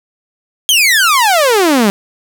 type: exponential sweep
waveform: sawtooth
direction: down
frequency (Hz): 3284 to 192.5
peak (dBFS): -4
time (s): 0.69-1.9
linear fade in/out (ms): 0
effects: none